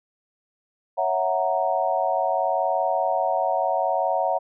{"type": "chord", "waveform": "sine", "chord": "F# dominant seventh", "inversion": "second", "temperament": "equal", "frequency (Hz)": [554.4, 659.3, 740, 932.3], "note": ["C#5", "E5", "F#5", "A#5"], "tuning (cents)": [0, 0, 0, 0], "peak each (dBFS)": [-27, -25, -24, -27], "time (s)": [0.97, 4.39], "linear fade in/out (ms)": 20, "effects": []}